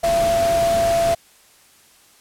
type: tone in noise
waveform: sine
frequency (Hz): 675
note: E5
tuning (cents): +41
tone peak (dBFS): -15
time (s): 0.03-1.15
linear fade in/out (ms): 10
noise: pink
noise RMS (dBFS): -27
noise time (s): 0.03-1.15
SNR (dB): +9
effects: white hiss -52 dBFS RMS until 2.2 s + low-pass 12000 Hz 12 dB/octave